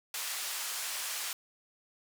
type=band-pass noise; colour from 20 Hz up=white; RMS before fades=-37 dBFS; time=0.14-1.33 s; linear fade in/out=2 ms; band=850 to 11000 Hz; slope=12 dB/octave; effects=none